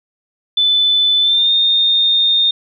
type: tone with pitch glide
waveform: sine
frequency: 3507 to 3656 Hz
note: A7 to A#7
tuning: -6 to -34 cents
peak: -10 dBFS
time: 0.57-2.51 s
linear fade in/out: 5 ms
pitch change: +72 cents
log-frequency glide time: 1.21-1.51 s
effects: none